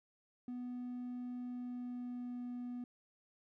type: tone with pitch glide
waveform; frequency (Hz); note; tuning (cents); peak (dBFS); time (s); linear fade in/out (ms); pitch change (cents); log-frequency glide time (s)
triangle; 246.9 to 245.1; B3 to B3; 0 to -13; -38; 0.48-2.84; 2; -13; 1.41-2.43
effects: tanh soft clip ceiling -34 dBFS